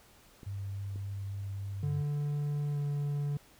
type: clicks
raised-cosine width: 3 ms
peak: -35 dBFS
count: 2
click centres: 0.432 / 0.959 s
type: tone with vibrato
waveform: sine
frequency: 99 Hz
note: G2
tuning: 18 cents sharp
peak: -35 dBFS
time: 0.46-2.02 s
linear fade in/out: 10 ms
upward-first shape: triangle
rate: 3.5 Hz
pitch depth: 9 cents each way
type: tone with pitch glide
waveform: triangle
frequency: 146.1 to 144.42 Hz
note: D3 to D3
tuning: -9 to -29 cents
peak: -28 dBFS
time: 1.83-3.37 s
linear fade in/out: 2 ms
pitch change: -20 cents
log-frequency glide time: 2.7-2.79 s
effects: pink hiss -60 dBFS RMS until 3.59 s